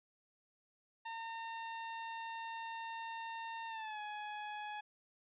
sawtooth tone with pitch glide, 911 to 840.2 Hz, A#5 to G#5, -40 to +20 cents, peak -38 dBFS, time 1.05-4.81 s, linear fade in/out 10 ms, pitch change -140 cents, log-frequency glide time 3.68-4 s, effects resampled to 8000 Hz

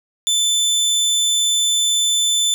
25% pulse tone, 3522 Hz, A7, 1 cent sharp, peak -11 dBFS, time 0.27-2.54 s, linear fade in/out 0 ms, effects none

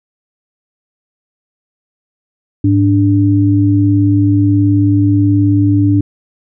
sine tone pair together, 103.8 / 292.8 Hz, G#2 / D4, 0 / -5 cents, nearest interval octave + tritone, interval 1795 cents, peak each -10 dBFS, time 2.64-6.01 s, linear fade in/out 5 ms, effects none

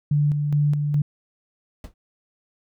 sine tone with tremolo, 146.83 Hz, D3, in tune, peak -16 dBFS, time 0.11-1.02 s, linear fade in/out 5 ms, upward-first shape square, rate 2.4 Hz, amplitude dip 40%
brown noise with exponential decay, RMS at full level -28 dBFS, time 1.84-1.94 s, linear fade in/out 2 ms, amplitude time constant 20 ms
effects none

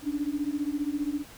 sine beating tone pair, 284.2 / 299.2 Hz, C#4 / D4, +43 / +32 cents, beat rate 15 Hz, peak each -30 dBFS, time 0.02-1.24 s, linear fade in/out 50 ms, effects pink hiss -49 dBFS RMS until 1.37 s

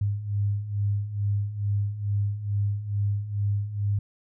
sine beating tone pair, 100.3 / 102.6 Hz, G2 / G#2, +40 / -21 cents, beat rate 2.3 Hz, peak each -30 / -25 dBFS, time 0.01-3.99 s, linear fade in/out 5 ms, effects none

